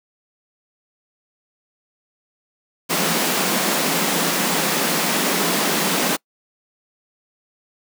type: high-pass noise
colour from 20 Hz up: pink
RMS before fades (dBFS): -20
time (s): 2.89-6.17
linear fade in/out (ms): 20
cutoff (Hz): 160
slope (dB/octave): 96
effects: noise-tail reverb RT60 0.1 s tail -26 dB re dry